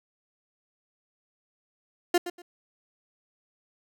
30% pulse tone with echo, 351.3 Hz, F4, 10 cents sharp, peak -16 dBFS, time 2.14-2.18 s, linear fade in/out 5 ms, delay 120 ms, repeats 2, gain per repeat -13 dB, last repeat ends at 2.42 s, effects none

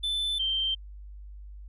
triangle / sine tone pair in turn, 3520 / 3136 Hz, A7 / G7, 0 / 0 cents, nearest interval major second, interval 200 cents, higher first, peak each -25 dBFS, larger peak neither, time 0.03-0.39 / 0.39-0.75 s, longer neither, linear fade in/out 10 ms, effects added 50 Hz sine -41 dBFS peak until 1.68 s + resampled to 32000 Hz

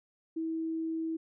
sine tone, 324 Hz, E4, 30 cents flat, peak -31 dBFS, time 0.36-1.17 s, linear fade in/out 10 ms, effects none

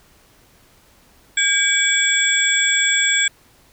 sine tone cluster, 1613 / 2287 / 3388 / 7670 Hz, G6 / D7 / G#7 / A#8, +49 / -47 / +34 / +48 cents, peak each -20 dBFS, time 1.37-3.28 s, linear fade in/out 5 ms, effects pink hiss -53 dBFS RMS until 3.72 s

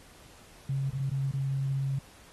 sine tone with dropouts, 136.2 Hz, C#3, 30 cents flat, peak -27 dBFS, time 0.69-1.99 s, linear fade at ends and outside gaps 5 ms, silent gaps 0.9-0.931 / 1.098-1.114 / 1.314-1.336 s, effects pink hiss -55 dBFS RMS until 2.32 s + AAC 32 kbps

